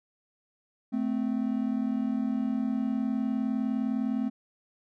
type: tone pair together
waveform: triangle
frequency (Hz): 219.5 / 259.2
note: A3 / C4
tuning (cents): -4 / -16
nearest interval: minor third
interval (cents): 288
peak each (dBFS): -27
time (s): 0.92-4.3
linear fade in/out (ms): 20
effects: none